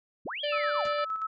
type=linear two-way sweep; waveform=sine; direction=up then down; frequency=58.27 to 3361 to 563 Hz; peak=-33 dBFS; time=0.25-0.85 s; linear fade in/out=10 ms; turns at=0.41 s
type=harmonic tone; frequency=587.3 Hz; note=D5; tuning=in tune; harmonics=1 / 3 / 4 / 5 / 6 / 7 / 8; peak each=-29 / -39 / -41 / -43 / -45 / -46 / -47 dBFS; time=0.43-1.05 s; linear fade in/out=10 ms
type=tone with tremolo; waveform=sine; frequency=1301 Hz; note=E6; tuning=23 cents flat; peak=-28 dBFS; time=0.52-1.27 s; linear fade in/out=10 ms; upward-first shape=square; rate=8.6 Hz; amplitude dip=45%
type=noise with exponential decay; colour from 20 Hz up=pink; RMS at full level=-39 dBFS; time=0.85-0.94 s; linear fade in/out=1 ms; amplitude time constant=18 ms
effects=resampled to 16000 Hz